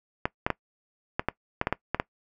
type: clicks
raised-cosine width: 0.5 ms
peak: -9 dBFS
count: 10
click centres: 0.255 / 0.465 / 0.503 / 1.195 / 1.286 / 1.614 / 1.671 / 1.726 / 1.946 / 1.999 s
effects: noise-tail reverb RT60 0.1 s tail -21 dB re dry